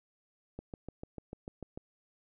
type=click train; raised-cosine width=2 ms; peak=-28 dBFS; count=9; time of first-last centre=0.59-1.775 s; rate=6.75 Hz; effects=none